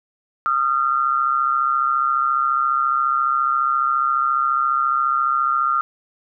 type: tone pair together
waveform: sine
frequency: 1227 / 1361.5 Hz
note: D#6 / F6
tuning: -25 / -44 cents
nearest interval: major second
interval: 181 cents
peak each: -19 dBFS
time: 0.46-5.81 s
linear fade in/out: 0 ms
effects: none